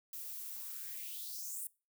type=noise with high-pass filter sweep; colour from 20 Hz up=violet; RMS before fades=-44 dBFS; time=0.13-1.67 s; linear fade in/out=2 ms; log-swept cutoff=320 to 9800 Hz; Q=4; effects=noise-tail reverb RT60 0.3 s tail -22 dB re dry